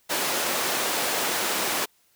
pink high-pass noise, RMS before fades -26 dBFS, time 0.09-1.86 s, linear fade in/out 20 ms, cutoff 400 Hz, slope 12 dB/octave, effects white hiss -64 dBFS RMS until 2.15 s

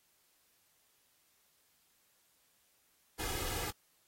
pink noise with comb filter, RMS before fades -38 dBFS, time 3.19-3.71 s, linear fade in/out 10 ms, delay 2.4 ms, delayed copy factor +0.75, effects white hiss -72 dBFS RMS until 4.07 s + AAC 48 kbps

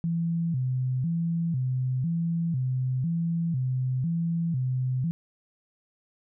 sine tone with vibrato, 146.83 Hz, D3, in tune, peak -24 dBFS, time 0.04-5.11 s, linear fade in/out 0 ms, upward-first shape square, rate 1 Hz, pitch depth 230 cents each way, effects none

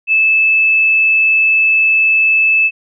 sine tone, 2619 Hz, E7, 12 cents flat, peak -8 dBFS, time 0.07-2.71 s, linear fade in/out 50 ms, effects none

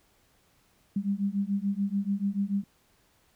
sine beating tone pair, 196 / 202.9 Hz, G3 / G#3, 0 / -40 cents, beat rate 6.9 Hz, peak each -29 dBFS, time 0.96-2.64 s, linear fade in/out 5 ms, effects pink hiss -66 dBFS RMS until 3.35 s

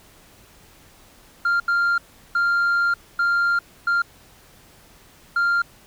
sine tone bursts at uneven times, 1394 Hz, F6, 4 cents flat, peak -14 dBFS, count 6, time 1.45-1.6 / 1.68-1.98 / 2.35-2.94 / 3.19-3.59 / 3.87-4.02 / 5.36-5.62 s, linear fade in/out 5 ms, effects tanh soft clip ceiling -16 dBFS + pink hiss -51 dBFS RMS until 5.86 s

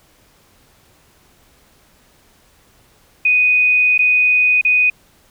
sine tone with dropouts, 2489 Hz, D#7, in tune, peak -10 dBFS, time 3.25-4.9 s, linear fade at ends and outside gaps 5 ms, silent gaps 3.979-3.99 / 4.613-4.649 s, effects pink hiss -53 dBFS RMS until 5.3 s

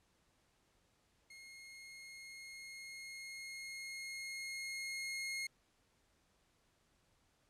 sawtooth tone with level ramp, 2149 Hz, C7, 46 cents sharp, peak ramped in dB -50 to -35 dBFS, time 1.3-5.47 s, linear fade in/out 5 ms, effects pink hiss -75 dBFS RMS until 7.49 s + low-pass 10000 Hz 12 dB/octave

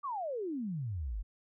sine exponential sweep, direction down, 1201 to 43.13 Hz, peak -34 dBFS, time 0.03-1.23 s, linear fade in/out 20 ms, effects none

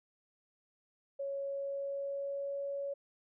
sine tone with pitch glide, 554.4 to 559.9 Hz, C#5 to C#5, 0 to +17 cents, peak -35 dBFS, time 1.19-2.94 s, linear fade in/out 10 ms, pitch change +17 cents, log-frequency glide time 1.41-2.62 s, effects none

